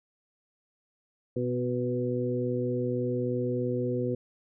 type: harmonic tone with a mistuned harmonic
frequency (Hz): 123.47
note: B2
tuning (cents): 0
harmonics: 1 / 2 / 3 / 4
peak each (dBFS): -32 / -32 / -32 / -32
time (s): 1.36-4.15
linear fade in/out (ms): 5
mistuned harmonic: 2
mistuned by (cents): +18
effects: none